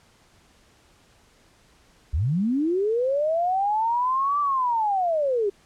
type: linear two-way sweep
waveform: sine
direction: up then down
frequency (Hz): 60.4 to 1174.7 to 384.7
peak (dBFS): -20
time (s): 2.13-5.5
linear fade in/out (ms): 10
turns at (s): 4.4
effects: pink hiss -58 dBFS RMS until 5.65 s + low-pass 9000 Hz 12 dB/octave